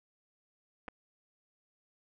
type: clicks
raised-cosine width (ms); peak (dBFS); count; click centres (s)
0.5; -27; 2; 0.881 / 0.885
effects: none